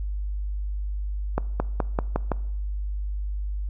accelerating click train, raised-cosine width 1 ms, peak -9 dBFS, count 6, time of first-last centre 1.38-2.318 s, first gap 220 ms, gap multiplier 0.92, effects noise-tail reverb RT60 0.8 s tail -21 dB re dry + added 50 Hz sine -26 dBFS peak until 3.69 s

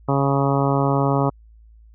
harmonic tone, 138.59 Hz, C#3, in tune, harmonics 1 / 2 / 3 / 4 / 5 / 6 / 7 / 8 / 9, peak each -20 / -23 / -25 / -26 / -27 / -28 / -28 / -29 / -30 dBFS, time 0.08-1.3 s, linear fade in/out 10 ms, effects added 55 Hz sine -45 dBFS peak until 1.94 s

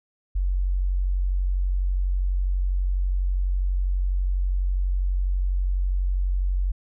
sine tone, 46.08 Hz, F#1, 6 cents flat, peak -20 dBFS, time 0.35-6.72 s, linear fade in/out 10 ms, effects none

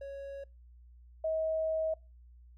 triangle / sine tone pair in turn, 554 / 637.4 Hz, C#5 / D#5, -1 / +42 cents, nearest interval major second, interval 243 cents, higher second, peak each -38 / -29 dBFS, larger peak second, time 0.01-0.44 / 1.24-1.94 s, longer second, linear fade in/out 5 ms, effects noise-tail reverb RT60 0.3 s tail -25 dB re dry + added 60 Hz sine -53 dBFS peak until 2.57 s

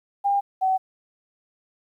sine tone pair in turn, 802 / 757 Hz, G5 / F#5, +39 / +39 cents, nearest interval minor second, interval 100 cents, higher first, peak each -18 dBFS, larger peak neither, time 0.24-0.41 / 0.61-0.78 s, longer neither, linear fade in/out 20 ms, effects 10-bit

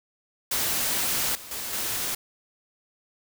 white noise with level steps, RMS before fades -26 / -42 / -33 / -29 dBFS, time 0.51-2.15 s, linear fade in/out 5 ms, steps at 1.35 / 1.51 / 1.73 s, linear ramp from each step 2 ms, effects none

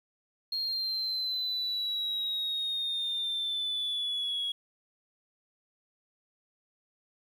triangle exponential sweep, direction down, 4247 to 3322 Hz, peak -27 dBFS, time 0.52-4.52 s, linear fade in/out 5 ms, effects tanh soft clip ceiling -26 dBFS + 10-bit

